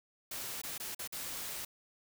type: noise with dropouts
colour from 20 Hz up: white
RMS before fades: -41 dBFS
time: 0.31-1.65 s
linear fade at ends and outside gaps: 5 ms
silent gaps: 0.617-0.634 / 0.78-0.799 / 0.948-0.991 / 1.076-1.124 s
effects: none

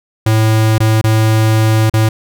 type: tone with dropouts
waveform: square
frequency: 110 Hz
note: A2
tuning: in tune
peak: -9 dBFS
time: 0.26-2.09 s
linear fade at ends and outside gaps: 5 ms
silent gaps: 0.782-0.802 / 1.014-1.04 / 1.898-1.937 s
effects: none

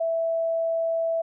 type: tone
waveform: sine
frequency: 659.3 Hz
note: E5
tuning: in tune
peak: -22 dBFS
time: 0-1.22 s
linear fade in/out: 10 ms
effects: none

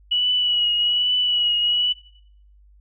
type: tone with vibrato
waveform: sine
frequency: 2932 Hz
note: F#7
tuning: 16 cents flat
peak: -17 dBFS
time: 0.11-1.93 s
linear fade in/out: 10 ms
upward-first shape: triangle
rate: 1.2 Hz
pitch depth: 33 cents each way
effects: noise-tail reverb RT60 0.7 s tail -22 dB re dry + added 50 Hz sine -49 dBFS peak until 2.8 s

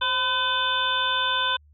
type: harmonic tone with a mistuned harmonic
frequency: 506 Hz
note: B4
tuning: 42 cents sharp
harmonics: 1 / 2 / 3 / 5 / 6 / 7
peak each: -37 / -26 / -27 / -35 / -30 / -26 dBFS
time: 0.01-1.57 s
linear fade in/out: 10 ms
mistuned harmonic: 1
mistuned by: +69 cents
effects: added 74 Hz sine -52 dBFS peak until 1.73 s

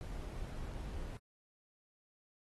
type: noise with dropouts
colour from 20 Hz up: brown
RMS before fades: -43 dBFS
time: 0.01-1.17 s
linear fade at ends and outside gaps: 0 ms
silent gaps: 0.738-0.742 s
effects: AAC 32 kbps

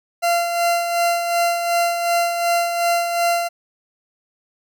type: tone with tremolo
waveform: 40% pulse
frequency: 688 Hz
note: F5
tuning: 26 cents flat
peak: -14 dBFS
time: 0.22-3.49 s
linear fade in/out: 20 ms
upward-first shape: sine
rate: 2.7 Hz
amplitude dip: 50%
effects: none

